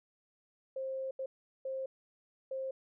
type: tone bursts at uneven times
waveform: sine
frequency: 530 Hz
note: C5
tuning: 22 cents sharp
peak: -35 dBFS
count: 4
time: 0.76-1.11 / 1.19-1.26 / 1.65-1.86 / 2.51-2.71 s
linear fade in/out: 5 ms
effects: none